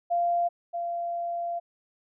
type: tone pair in turn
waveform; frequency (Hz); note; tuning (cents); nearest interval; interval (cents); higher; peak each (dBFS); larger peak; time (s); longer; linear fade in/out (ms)
sine; 693 / 688.6; F5 / F5; -14 / -25; unison; 11; first; -22 / -28; first; 0.1-0.49 / 0.73-1.6; second; 20
effects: none